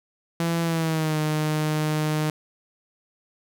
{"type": "tone with pitch glide", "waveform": "sawtooth", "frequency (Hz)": [167.6, 153.69], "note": ["E3", "D#3"], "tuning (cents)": [29, -21], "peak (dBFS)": -18, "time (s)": [0.4, 2.3], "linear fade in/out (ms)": 2, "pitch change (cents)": -150, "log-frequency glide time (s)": [0.62, 1.18], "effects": []}